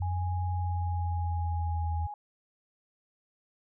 sine tone with pitch glide, 89 to 81.61 Hz, F2 to E2, +33 to -17 cents, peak -28 dBFS, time 0-2.07 s, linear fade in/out 10 ms, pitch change -150 cents, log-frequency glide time 0.49-1.93 s
sine tone, 830 Hz, G#5, 1 cent flat, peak -37 dBFS, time 0.02-2.14 s, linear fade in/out 2 ms
effects none

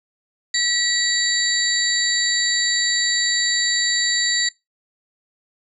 sine tone cluster, 1936 / 3910 / 4600 / 7250 Hz, B6 / B7 / D8 / A#8, -35 / -18 / -37 / -49 cents, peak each -23 dBFS, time 0.54-4.49 s, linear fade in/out 5 ms, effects noise-tail reverb RT60 0.2 s tail -22 dB re dry

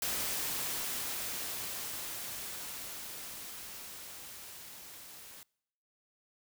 white noise with level ramp, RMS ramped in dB -34 to -51 dBFS, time 0.02-5.43 s, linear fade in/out 2 ms, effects noise-tail reverb RT60 0.8 s tail -26 dB re dry

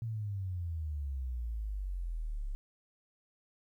sine exponential sweep, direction down, 116.54 to 33.68 Hz, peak -34 dBFS, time 0.02-2.55 s, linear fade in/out 0 ms, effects 12-bit

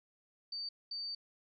sine tone bursts at uneven times, 4600 Hz, D8, 37 cents flat, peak -38 dBFS, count 2, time 0.52-0.69 / 0.91-1.15 s, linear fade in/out 5 ms, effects none

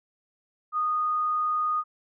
sine tone, 1235 Hz, D#6, 13 cents flat, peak -23 dBFS, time 0.72-1.84 s, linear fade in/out 50 ms, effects none

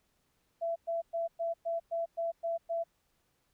sine tone bursts, 670 Hz, E5, 28 cents sharp, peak -30 dBFS, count 9, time 0.61-2.84 s, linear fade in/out 20 ms, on 150 ms, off 110 ms, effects pink hiss -75 dBFS RMS until 3.53 s

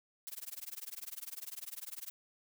blue noise with tremolo, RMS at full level -42 dBFS, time 0.27-2.1 s, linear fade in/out 0 ms, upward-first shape sine, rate 20 Hz, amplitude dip 100%, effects none

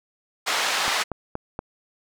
pink band-pass noise, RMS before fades -24 dBFS, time 0.46-1.04 s, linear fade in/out 20 ms, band 890 to 5800 Hz, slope 12 dB/octave
click train, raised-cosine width 1 ms, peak -15 dBFS, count 4, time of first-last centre 0.88-1.591 s, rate 4.22 Hz
effects none

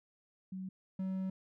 sine / triangle tone pair in turn, 188.1 / 189.19 Hz, F#3 / F#3, +29 / +39 cents, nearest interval unison, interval 10 cents, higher second, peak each -39 / -32 dBFS, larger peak second, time 0.52-0.69 / 0.99-1.3 s, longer second, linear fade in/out 5 ms, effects none

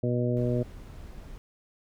harmonic tone, 122.2 Hz, B2, 18 cents flat, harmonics 1 / 2 / 3 / 4 / 5, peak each -27 / -30 / -32 / -33 / -34 dBFS, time 0.03-0.63 s, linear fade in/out 5 ms
brown noise, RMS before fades -43 dBFS, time 0.37-1.38 s, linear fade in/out 0 ms
effects none

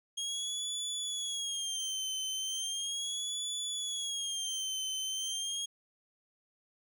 25% pulse tone with vibrato, 3255 Hz, G#7, 36 cents flat, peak -30 dBFS, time 0.17-5.66 s, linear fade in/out 10 ms, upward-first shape sine, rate 0.37 Hz, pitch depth 100 cents each way, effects none

